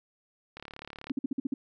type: click train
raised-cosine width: 0.3 ms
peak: -26 dBFS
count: 20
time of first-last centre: 0.57-1.098 s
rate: 36 Hz
type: tone bursts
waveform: sine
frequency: 267.9 Hz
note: C4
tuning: 41 cents sharp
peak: -26 dBFS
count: 7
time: 1.1-1.54 s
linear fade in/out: 5 ms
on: 20 ms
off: 50 ms
effects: none